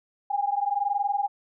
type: tone pair together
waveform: sine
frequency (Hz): 800 / 821.1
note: G5 / G#5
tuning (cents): +35 / -20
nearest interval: unison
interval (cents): 45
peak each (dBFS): -26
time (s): 0.3-1.28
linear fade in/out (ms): 10
effects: none